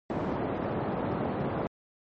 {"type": "band-pass noise", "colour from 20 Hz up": "pink", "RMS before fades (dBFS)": -31, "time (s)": [0.1, 1.67], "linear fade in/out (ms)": 0, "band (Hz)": [140, 850], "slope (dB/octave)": 12, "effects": ["MP3 32 kbps"]}